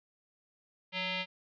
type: tone with frequency modulation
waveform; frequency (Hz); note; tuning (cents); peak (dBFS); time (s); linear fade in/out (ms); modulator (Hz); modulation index
sine; 179.6; F3; +49; -32; 0.92-1.26; 50; 743; 4.7
effects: none